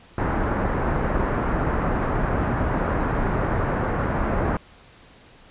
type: low-pass noise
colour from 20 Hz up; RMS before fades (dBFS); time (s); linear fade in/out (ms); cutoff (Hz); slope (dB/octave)
pink; -23; 0.18-4.57; 2; 1600; 24
effects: pink hiss -50 dBFS RMS until 5.5 s + resampled to 8000 Hz